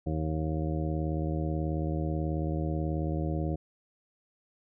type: harmonic tone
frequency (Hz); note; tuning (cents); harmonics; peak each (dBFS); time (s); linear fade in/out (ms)
78.4; D#2; +14; 1 / 2 / 3 / 4 / 5 / 6 / 7 / 9; -32 / -32 / -43 / -35 / -41 / -46 / -40 / -43; 0.06-3.56; 10
effects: none